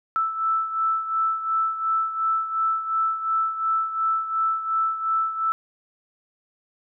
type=beating tone pair; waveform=sine; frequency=1318.5 / 1321.3 Hz; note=E6 / E6; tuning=0 / +4 cents; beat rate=2.8 Hz; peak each=-22 / -28 dBFS; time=0.16-5.52 s; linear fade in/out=0 ms; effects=none